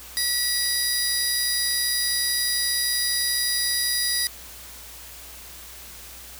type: tone pair together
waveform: 20% pulse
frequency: 1939 / 4886 Hz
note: B6 / D#8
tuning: -32 / -32 cents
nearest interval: octave + major third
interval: 1600 cents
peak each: -22 / -17 dBFS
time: 0.17-4.27 s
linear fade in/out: 0 ms
effects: added 60 Hz sine -48 dBFS peak until 6.39 s + white hiss -42 dBFS RMS until 6.39 s